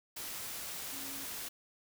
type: tone in noise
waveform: sine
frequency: 274.8 Hz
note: C#4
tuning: 15 cents flat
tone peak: -50 dBFS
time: 0.92-1.25 s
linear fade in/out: 10 ms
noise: white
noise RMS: -42 dBFS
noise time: 0.16-1.49 s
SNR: -11 dB
effects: none